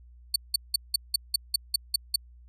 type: tone bursts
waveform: sawtooth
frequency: 4467 Hz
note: C#8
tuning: 12 cents sharp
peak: -17 dBFS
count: 10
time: 0.34-2.16 s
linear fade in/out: 5 ms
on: 20 ms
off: 180 ms
effects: added 60 Hz sine -49 dBFS peak until 2.48 s + resampled to 32000 Hz